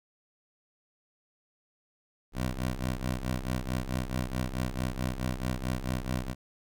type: ring-modulated tone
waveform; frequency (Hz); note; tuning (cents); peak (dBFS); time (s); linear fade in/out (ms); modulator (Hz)
15% pulse; 63.6; C2; -48; -21; 2.32-6.35; 50; 29.5
effects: none